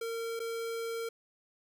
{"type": "tone with dropouts", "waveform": "square", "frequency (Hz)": 458.5, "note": "A#4", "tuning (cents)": -29, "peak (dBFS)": -35, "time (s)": [0.01, 1.09], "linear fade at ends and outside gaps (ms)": 5, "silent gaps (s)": [0.394, 0.4], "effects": []}